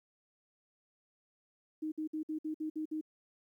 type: tone bursts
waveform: sine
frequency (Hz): 311.1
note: D#4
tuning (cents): 0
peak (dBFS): -34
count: 8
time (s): 1.82-3.012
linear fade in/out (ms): 10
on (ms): 100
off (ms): 56
effects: 12-bit